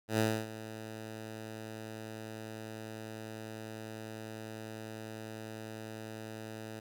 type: tone with ADSR envelope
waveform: 10% pulse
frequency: 110 Hz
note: A2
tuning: in tune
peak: -18 dBFS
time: 0.08-6.8 s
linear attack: 110 ms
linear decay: 270 ms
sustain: -16 dB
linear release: 5 ms
effects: none